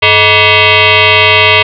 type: tone with frequency modulation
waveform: sine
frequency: 98 Hz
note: G2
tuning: in tune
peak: -3 dBFS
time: 0.02-1.63 s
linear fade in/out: 10 ms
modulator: 530 Hz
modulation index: 6.1
effects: none